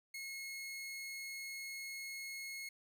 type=tone; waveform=sawtooth; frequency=2170 Hz; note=C#7; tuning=37 cents flat; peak=-40 dBFS; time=0.14-2.69 s; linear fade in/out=5 ms; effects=none